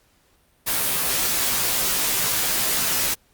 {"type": "noise with comb filter", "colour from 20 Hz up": "white", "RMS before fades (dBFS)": -22, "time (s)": [0.66, 3.15], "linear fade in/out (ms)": 20, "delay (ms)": 14, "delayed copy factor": -0.8, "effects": ["pink hiss -61 dBFS RMS until 3.33 s", "Opus 48 kbps"]}